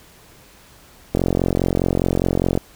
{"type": "click train", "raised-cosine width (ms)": 2, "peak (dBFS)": -4, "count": 65, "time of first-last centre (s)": [1.15, 2.575], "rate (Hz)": 44.9, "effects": ["pink hiss -48 dBFS RMS until 2.75 s"]}